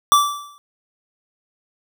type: tone with exponential decay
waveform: square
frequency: 1163 Hz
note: D6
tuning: 17 cents flat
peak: -8 dBFS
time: 0.12-0.58 s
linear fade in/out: 0 ms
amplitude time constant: 100 ms
effects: none